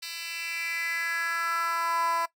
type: tone with high-pass filter sweep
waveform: 10% pulse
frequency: 334.6 Hz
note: E4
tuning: 26 cents sharp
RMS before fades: -30 dBFS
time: 0.02-2.26 s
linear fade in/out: 10 ms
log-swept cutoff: 3400 to 870 Hz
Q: 4.2
effects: noise-tail reverb RT60 0.1 s tail -18 dB re dry